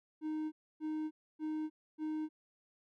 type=tone bursts; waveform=triangle; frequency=310 Hz; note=D#4; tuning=6 cents flat; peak=-33 dBFS; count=4; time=0.21-2.29 s; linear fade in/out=50 ms; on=310 ms; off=280 ms; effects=none